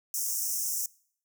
pink high-pass noise, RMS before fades -31 dBFS, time 0.14-0.86 s, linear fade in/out 2 ms, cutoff 5500 Hz, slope 96 dB/octave, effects noise-tail reverb RT60 0.6 s tail -24 dB re dry

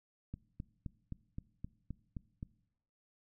click train, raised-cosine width 5 ms, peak -29 dBFS, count 9, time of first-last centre 0.34-2.429 s, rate 3.83 Hz, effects noise-tail reverb RT60 0.8 s tail -21 dB re dry

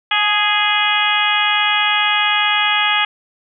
harmonic tone with a mistuned harmonic, 415.3 Hz, G#4, in tune, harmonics 2 / 3 / 4 / 5 / 6 / 7 / 8, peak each -21 / -21 / -21 / -21 / -21 / -21 / -21 dBFS, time 0.11-3.05 s, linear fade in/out 5 ms, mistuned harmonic 2, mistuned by +25 cents, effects none

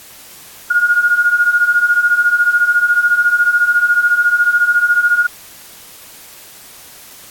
sine beating tone pair, 1421 / 1435 Hz, F6 / F6, +30 / +47 cents, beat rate 14 Hz, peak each -15 / -11 dBFS, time 0.7-5.27 s, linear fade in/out 10 ms, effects white hiss -38 dBFS RMS until 7.3 s + AAC 64 kbps

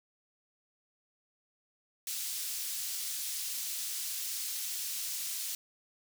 pink high-pass noise, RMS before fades -37 dBFS, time 2.07-5.55 s, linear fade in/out 2 ms, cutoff 4900 Hz, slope 12 dB/octave, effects none

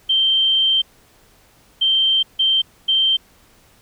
sine tone bursts at uneven times, 3136 Hz, G7, in tune, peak -13 dBFS, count 4, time 0.09-0.82 / 1.81-2.23 / 2.39-2.62 / 2.88-3.17 s, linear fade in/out 10 ms, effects pink hiss -53 dBFS RMS until 3.81 s

